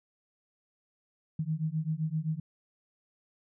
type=beating tone pair; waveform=sine; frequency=153.7 / 161.4 Hz; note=D#3 / E3; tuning=-21 / -36 cents; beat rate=7.7 Hz; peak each=-32 / -32 dBFS; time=1.39-2.4 s; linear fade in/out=5 ms; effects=none